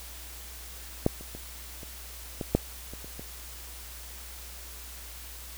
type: clicks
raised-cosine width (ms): 2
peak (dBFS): -8 / -30 / -27 / -30 / -18 / -7 / -28 / -30 / -26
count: 9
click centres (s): 1.064 / 1.21 / 1.35 / 1.832 / 2.412 / 2.55 / 2.936 / 3.045 / 3.195
effects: added 60 Hz sine -45 dBFS peak until 5.57 s + white hiss -45 dBFS RMS until 5.57 s